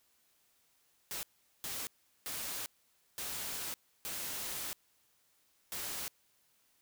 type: noise bursts at uneven times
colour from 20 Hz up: white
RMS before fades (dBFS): -40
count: 6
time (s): 1.11-1.23 / 1.64-1.87 / 2.26-2.66 / 3.18-3.74 / 4.05-4.73 / 5.72-6.08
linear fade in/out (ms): 0
effects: white hiss -72 dBFS RMS until 6.81 s